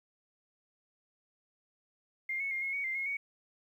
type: tone with pitch steps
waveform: sine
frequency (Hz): 2113 / 2204 / 2121 / 2169 / 2239 / 2091 / 2161 / 2237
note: C7 / C#7 / C7 / C#7 / C#7 / C7 / C#7 / C#7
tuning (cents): +16 / -11 / +23 / -38 / +17 / -2 / -45 / +15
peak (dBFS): -32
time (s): 2.29-3.17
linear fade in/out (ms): 5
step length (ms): 110
effects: 11-bit